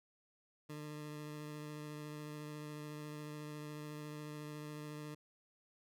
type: tone with vibrato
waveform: 20% pulse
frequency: 150.2 Hz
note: D3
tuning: 39 cents sharp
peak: -40 dBFS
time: 0.69-5.15 s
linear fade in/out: 10 ms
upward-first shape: triangle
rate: 14 Hz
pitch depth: 15 cents each way
effects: none